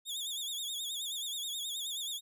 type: tone with vibrato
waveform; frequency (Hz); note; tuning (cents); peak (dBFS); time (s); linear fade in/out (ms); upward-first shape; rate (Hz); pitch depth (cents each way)
sawtooth; 3520; A7; 0; -33; 0.05-2.21; 50; sine; 9.4; 110
effects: none